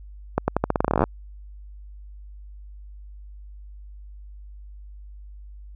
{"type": "accelerating click train", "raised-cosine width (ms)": 1, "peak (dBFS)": -5, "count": 18, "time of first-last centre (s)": [0.38, 1.039], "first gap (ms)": 100, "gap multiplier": 0.86, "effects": ["added 50 Hz sine -39 dBFS peak until 5.75 s"]}